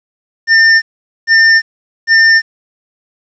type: tone bursts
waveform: square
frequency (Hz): 1803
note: A6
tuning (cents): +42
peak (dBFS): -5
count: 3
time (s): 0.47-2.42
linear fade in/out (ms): 50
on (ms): 350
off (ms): 450
effects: resampled to 16000 Hz + 7-bit